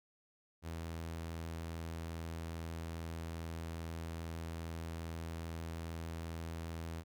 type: tone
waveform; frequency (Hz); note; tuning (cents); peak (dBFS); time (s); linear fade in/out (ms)
sawtooth; 82.41; E2; 0; -37; 0.62-7.04; 50
effects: none